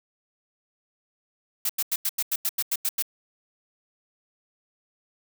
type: noise bursts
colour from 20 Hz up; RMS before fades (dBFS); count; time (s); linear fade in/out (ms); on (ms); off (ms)
blue; -25; 11; 1.65-3.024; 5; 44; 89
effects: none